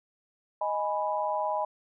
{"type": "chord", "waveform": "sine", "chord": "G# minor", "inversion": "second", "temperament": "equal", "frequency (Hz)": [622.3, 830.6, 987.8], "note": ["D#5", "G#5", "B5"], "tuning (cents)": [0, 0, 0], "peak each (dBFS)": -31, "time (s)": [0.61, 1.65], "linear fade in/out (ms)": 5, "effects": []}